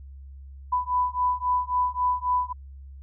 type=beating tone pair; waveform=sine; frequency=993 / 996.7 Hz; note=B5 / B5; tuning=+9 / +16 cents; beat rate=3.7 Hz; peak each=-25 dBFS; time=0.72-2.53 s; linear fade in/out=10 ms; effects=added 68 Hz sine -40 dBFS peak until 3.02 s